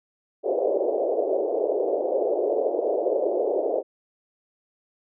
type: band-pass noise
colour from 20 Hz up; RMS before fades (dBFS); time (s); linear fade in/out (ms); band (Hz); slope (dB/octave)
pink; -24; 0.43-3.83; 50; 370 to 650; 48
effects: none